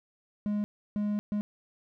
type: tone bursts at uneven times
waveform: triangle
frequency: 207.7 Hz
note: G#3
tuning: in tune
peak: -25 dBFS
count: 3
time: 0.46-0.64 / 0.96-1.19 / 1.32-1.41 s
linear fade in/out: 0 ms
effects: none